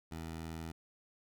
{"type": "tone", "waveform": "15% pulse", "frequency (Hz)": 81.3, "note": "E2", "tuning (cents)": -23, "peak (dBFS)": -35, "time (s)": [0.11, 0.72], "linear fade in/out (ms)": 10, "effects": []}